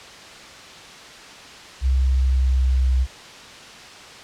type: tone with pitch glide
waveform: sine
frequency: 65.41 to 64.32 Hz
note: C2 to C2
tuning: 0 to -29 cents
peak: -15 dBFS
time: 1.81-3.07 s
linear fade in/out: 50 ms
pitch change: -29 cents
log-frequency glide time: 2.05-2.95 s
effects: white hiss -40 dBFS RMS until 4.23 s + low-pass 5000 Hz 12 dB/octave